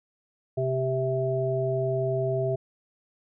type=harmonic tone; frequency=130.81 Hz; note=C3; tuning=in tune; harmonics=1 / 3 / 5; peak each=-28 / -28 / -28 dBFS; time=0.57-2.56 s; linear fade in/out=10 ms; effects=none